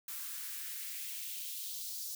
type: noise with high-pass filter sweep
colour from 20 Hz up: blue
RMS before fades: -42 dBFS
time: 0.08-2.15 s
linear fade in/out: 2 ms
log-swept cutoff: 1100 to 5100 Hz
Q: 1.9
effects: none

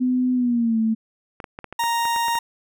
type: tone with pitch glide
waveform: sine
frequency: 252.4 to 222.3 Hz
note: B3 to A3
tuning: +38 to +18 cents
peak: -17 dBFS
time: 0-0.95 s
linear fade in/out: 20 ms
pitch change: -220 cents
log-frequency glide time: 0.34-0.79 s
type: clicks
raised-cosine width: 0.5 ms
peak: -19 dBFS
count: 10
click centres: 1.402 / 1.442 / 1.589 / 1.643 / 1.726 / 1.838 / 2.054 / 2.162 / 2.283 / 2.354 s
type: tone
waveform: 40% pulse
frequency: 932.3 Hz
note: A#5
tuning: in tune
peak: -19 dBFS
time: 1.79-2.39 s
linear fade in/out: 5 ms
effects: none

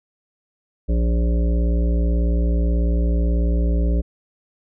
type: harmonic tone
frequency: 58.27 Hz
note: A#1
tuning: in tune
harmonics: 1 / 3 / 5 / 7 / 9 / 10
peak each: -16 / -26 / -30 / -33 / -35 / -36 dBFS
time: 0.88-4.02 s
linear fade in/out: 20 ms
effects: none

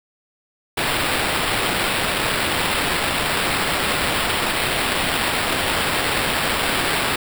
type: noise with sample-and-hold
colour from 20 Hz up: blue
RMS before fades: -21 dBFS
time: 0.77-7.16 s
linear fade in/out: 5 ms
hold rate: 6300 Hz
effects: none

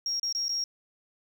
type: tone with dropouts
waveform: triangle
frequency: 5588 Hz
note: F8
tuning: in tune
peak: -24 dBFS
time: 0.06-0.64 s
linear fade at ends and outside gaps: 2 ms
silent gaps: 0.197-0.23 / 0.326-0.349 / 0.483-0.492 s
effects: tanh soft clip ceiling -25 dBFS + 9-bit

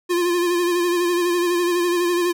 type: tone with vibrato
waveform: square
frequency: 350 Hz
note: F4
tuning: 4 cents sharp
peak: -18 dBFS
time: 0.09-2.33 s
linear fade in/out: 20 ms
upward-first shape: sine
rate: 12 Hz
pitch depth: 39 cents each way
effects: none

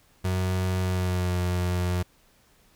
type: tone with pitch glide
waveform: 35% pulse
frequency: 92.5 to 89.5 Hz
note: F#2 to F2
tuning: 0 to +43 cents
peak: -22 dBFS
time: 0.24-2.03 s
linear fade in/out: 10 ms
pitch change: -57 cents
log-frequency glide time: 0.82-1.34 s
effects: pink hiss -61 dBFS RMS until 2.75 s

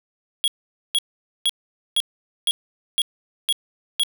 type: tone bursts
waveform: square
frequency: 3322 Hz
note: G#7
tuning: in tune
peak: -17 dBFS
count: 8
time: 0.44-4.034 s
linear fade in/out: 0 ms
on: 38 ms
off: 470 ms
effects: none

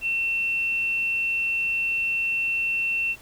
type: tone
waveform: sine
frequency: 2700 Hz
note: E7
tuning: 41 cents sharp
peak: -22 dBFS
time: 0.01-3.16 s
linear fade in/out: 50 ms
effects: pink hiss -49 dBFS RMS until 3.21 s

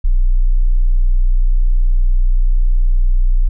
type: tone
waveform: sine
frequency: 30.51 Hz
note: B0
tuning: 20 cents flat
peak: -8 dBFS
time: 0.04-3.49 s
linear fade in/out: 10 ms
effects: none

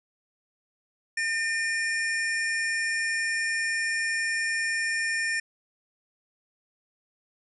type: tone pair together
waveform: square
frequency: 1811 / 2417 Hz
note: A6 / D7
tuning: +49 / +49 cents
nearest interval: perfect fourth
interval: 500 cents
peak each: -27 / -33 dBFS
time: 1.17-5.4 s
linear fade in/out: 5 ms
effects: resampled to 24000 Hz + 10-bit

